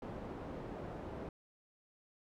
white low-pass noise, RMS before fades -45 dBFS, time 0.02-1.29 s, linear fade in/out 2 ms, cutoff 550 Hz, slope 12 dB/octave, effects none

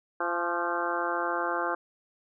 harmonic tone with a mistuned harmonic, 172.4 Hz, F3, 22 cents flat, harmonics 2 / 3 / 4 / 5 / 6 / 7 / 8 / 9, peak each -35 / -35 / -35 / -35 / -35 / -35 / -35 / -35 dBFS, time 0.2-1.75 s, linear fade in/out 5 ms, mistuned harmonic 6, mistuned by +43 cents, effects none

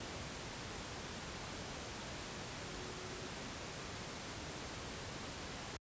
sine tone in noise, 367.4 Hz, F#4, 12 cents flat, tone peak -52 dBFS, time 2.69-3.27 s, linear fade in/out 5 ms, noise pink, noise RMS -45 dBFS, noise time 0-5.77 s, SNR -10 dB, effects high-pass 60 Hz 12 dB/octave + resampled to 16000 Hz

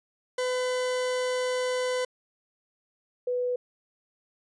40% pulse / sine tone pair in turn, 504 / 494.8 Hz, B4 / B4, +35 / +3 cents, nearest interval unison, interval 32 cents, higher first, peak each -25 dBFS, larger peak neither, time 0.38-2.05 / 3.27-3.56 s, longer first, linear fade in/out 5 ms, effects resampled to 22050 Hz

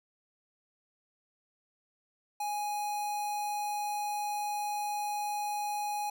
square tone with notch filter, 830.6 Hz, G#5, in tune, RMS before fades -34 dBFS, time 2.4-6.1 s, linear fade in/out 5 ms, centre 3100 Hz, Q 1.6, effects none

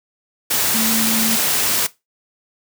sine tone in noise, 223.7 Hz, A3, 29 cents sharp, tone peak -20 dBFS, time 0.74-1.36 s, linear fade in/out 10 ms, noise white, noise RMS -18 dBFS, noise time 0.5-1.87 s, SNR -5 dB, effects noise-tail reverb RT60 0.2 s tail -18 dB re dry + high-pass 100 Hz 12 dB/octave

